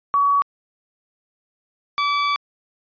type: tone pair in turn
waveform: sine / sawtooth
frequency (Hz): 1131 / 1152.1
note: C#6 / D6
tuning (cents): +34 / -34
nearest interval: unison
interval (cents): 32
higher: second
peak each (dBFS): -14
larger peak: neither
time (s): 0.14-0.42 / 1.98-2.36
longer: second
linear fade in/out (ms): 0
effects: resampled to 11025 Hz